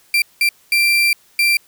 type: tone bursts at uneven times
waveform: 35% pulse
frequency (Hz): 2359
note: D7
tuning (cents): +7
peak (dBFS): -10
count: 4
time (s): 0.14-0.22 / 0.41-0.49 / 0.72-1.13 / 1.39-1.57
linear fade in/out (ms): 2
effects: white hiss -53 dBFS RMS until 1.67 s